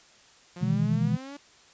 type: exponential sweep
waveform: sawtooth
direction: up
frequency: 174.61 to 290 Hz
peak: -35 dBFS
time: 0.56-1.37 s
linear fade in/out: 5 ms
type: chord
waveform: sine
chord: E major seventh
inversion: second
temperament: equal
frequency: 123.47 / 155.56 / 164.81 / 207.7 Hz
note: B2 / D#3 / E3 / G#3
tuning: 0 / 0 / 0 / 0 cents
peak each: -28 dBFS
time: 0.61-1.17 s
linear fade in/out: 20 ms
effects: white hiss -56 dBFS RMS until 1.73 s + resampled to 16000 Hz